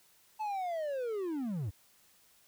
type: linear sweep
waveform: triangle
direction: down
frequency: 880 to 84.4 Hz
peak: -31 dBFS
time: 0.39-1.71 s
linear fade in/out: 20 ms
effects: white hiss -65 dBFS RMS until 2.47 s